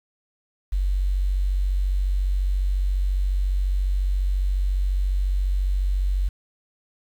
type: tone with quantisation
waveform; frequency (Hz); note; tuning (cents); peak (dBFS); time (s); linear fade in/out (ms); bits
sine; 47.2; F#1; +35; -19; 0.72-6.29; 10; 8
effects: none